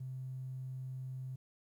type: tone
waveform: triangle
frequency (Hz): 130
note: C3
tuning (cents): -11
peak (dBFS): -36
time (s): 0-1.36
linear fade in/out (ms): 10
effects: tanh soft clip ceiling -38 dBFS + 12-bit